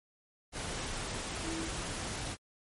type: tone in noise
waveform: sine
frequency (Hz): 326.5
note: E4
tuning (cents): -17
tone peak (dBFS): -37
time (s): 1.43-1.7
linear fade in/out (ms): 50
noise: pink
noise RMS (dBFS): -38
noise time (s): 0.52-2.37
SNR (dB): -2
effects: MP3 48 kbps